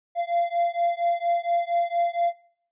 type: beating tone pair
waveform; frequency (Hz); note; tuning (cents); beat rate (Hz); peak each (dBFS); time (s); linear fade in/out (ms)
triangle; 687 / 691.3; F5 / F5; -29 / -18; 4.3; -23; 0.15-2.33; 50
effects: noise-tail reverb RT60 0.6 s tail -20 dB re dry + resampled to 8000 Hz